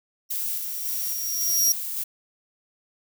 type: tone with exponential growth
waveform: sawtooth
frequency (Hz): 5670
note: F8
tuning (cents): +25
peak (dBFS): -14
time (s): 0.29-1.72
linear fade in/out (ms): 1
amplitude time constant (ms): 310
type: noise with tremolo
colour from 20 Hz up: violet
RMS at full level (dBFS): -28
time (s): 0.3-2.04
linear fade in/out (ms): 10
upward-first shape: square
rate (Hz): 1.8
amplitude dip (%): 30
effects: none